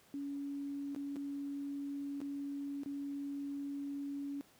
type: tone with dropouts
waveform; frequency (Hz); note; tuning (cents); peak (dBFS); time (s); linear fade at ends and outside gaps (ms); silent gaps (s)
sine; 281.8; C#4; +29; -38; 0.14-4.41; 0; 0.948-0.962 / 1.159-1.165 / 2.204-2.215 / 2.834-2.86
effects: pink hiss -65 dBFS RMS until 4.59 s + high-pass 100 Hz 12 dB/octave